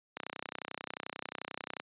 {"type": "click train", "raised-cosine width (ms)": 0.3, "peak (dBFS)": -21, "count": 52, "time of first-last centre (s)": [0.17, 1.799], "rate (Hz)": 31.3, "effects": ["high-pass 200 Hz 12 dB/octave", "resampled to 8000 Hz"]}